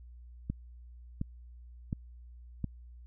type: click train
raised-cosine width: 5 ms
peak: -20 dBFS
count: 4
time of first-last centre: 0.5-2.643 s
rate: 1.4 Hz
effects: added 60 Hz sine -48 dBFS peak until 3.06 s